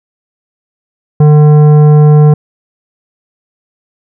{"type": "tone with tanh clipping", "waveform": "triangle", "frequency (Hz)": 150, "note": "D3", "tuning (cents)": 37, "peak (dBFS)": -3, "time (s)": [1.2, 2.34], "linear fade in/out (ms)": 5, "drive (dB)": 16, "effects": []}